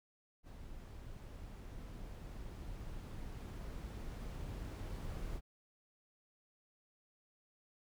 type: noise with level ramp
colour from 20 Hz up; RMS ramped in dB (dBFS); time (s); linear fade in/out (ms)
brown; -51 to -42; 0.43-5.41; 50
effects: none